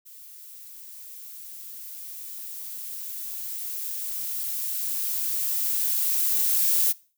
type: noise with level ramp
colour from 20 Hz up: violet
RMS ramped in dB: -46 to -21 dBFS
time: 0.05-6.93 s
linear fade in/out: 20 ms
effects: noise-tail reverb RT60 0.4 s tail -22 dB re dry